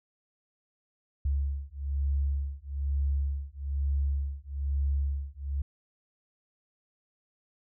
sine beating tone pair, 69.3 / 70.4 Hz, C#2 / C#2, 0 / +27 cents, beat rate 1.1 Hz, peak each -30 dBFS, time 1.25-5.62 s, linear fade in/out 5 ms, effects none

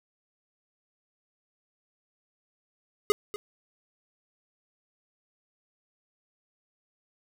square tone with echo, 415.3 Hz, G#4, in tune, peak -19 dBFS, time 3.1-3.12 s, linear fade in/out 0 ms, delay 240 ms, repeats 1, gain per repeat -14 dB, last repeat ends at 3.36 s, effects none

